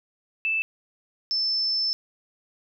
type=tone pair in turn; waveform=sine; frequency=2637 / 5283 Hz; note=E7 / E8; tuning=0 / +3 cents; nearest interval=octave; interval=1203 cents; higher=second; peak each=-22 dBFS; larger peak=neither; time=0.45-0.62 / 1.31-1.93 s; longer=second; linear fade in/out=0 ms; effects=none